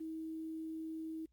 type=tone with quantisation; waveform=sine; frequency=320 Hz; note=D#4; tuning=49 cents sharp; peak=-40 dBFS; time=0-1.26 s; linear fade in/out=10 ms; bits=11; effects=added 60 Hz sine -70 dBFS peak until 1.32 s + Opus 24 kbps

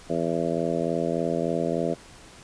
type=harmonic tone; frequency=83.4 Hz; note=E2; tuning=21 cents sharp; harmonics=2 / 3 / 4 / 5 / 6 / 7 / 8; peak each=-31 / -31 / -31 / -31 / -31 / -31 / -31 dBFS; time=0.09-1.95 s; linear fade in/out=20 ms; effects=pink hiss -48 dBFS RMS until 2.43 s + resampled to 22050 Hz

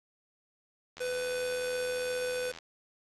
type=click train; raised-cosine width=0.2 ms; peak=-27 dBFS; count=135; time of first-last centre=0.97-2.586 s; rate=82.9 Hz
type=tone; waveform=square; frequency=500 Hz; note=B4; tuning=21 cents sharp; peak=-32 dBFS; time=1-2.52 s; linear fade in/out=10 ms
effects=AAC 32 kbps

